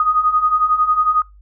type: beating tone pair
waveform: sine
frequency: 1236 / 1247 Hz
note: D#6 / D#6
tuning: -12 / +3 cents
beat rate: 11 Hz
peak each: -19 / -14 dBFS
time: 0-1.22 s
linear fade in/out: 2 ms
effects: noise-tail reverb RT60 0.2 s tail -22 dB re dry + added 50 Hz sine -42 dBFS peak until 1.41 s